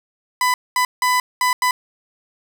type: tone bursts at uneven times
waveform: 30% pulse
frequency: 1000 Hz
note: B5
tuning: 21 cents sharp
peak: -12 dBFS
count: 5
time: 0.41-0.54 / 0.76-0.85 / 1.02-1.2 / 1.41-1.53 / 1.62-1.71 s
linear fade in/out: 2 ms
effects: none